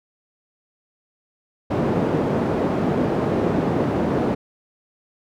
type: band-pass noise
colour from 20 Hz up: white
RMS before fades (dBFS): -21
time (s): 1.7-4.35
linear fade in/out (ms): 10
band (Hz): 120 to 420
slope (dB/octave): 12
effects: none